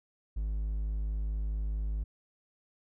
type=tone; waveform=triangle; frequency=52.3 Hz; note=G#1; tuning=13 cents sharp; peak=-28 dBFS; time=0.36-2.04 s; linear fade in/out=10 ms; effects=none